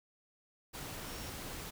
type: tone in noise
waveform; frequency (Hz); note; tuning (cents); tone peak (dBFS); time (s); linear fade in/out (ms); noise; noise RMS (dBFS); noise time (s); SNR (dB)
sine; 5530; F8; -18; -54; 1.06-1.31; 20; pink; -44; 0.73-1.71; -13
effects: none